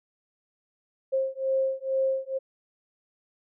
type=beating tone pair; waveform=sine; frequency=531 / 533.2 Hz; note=C5 / C5; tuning=+25 / +33 cents; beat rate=2.2 Hz; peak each=-27 dBFS; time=1.12-2.39 s; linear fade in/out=20 ms; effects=none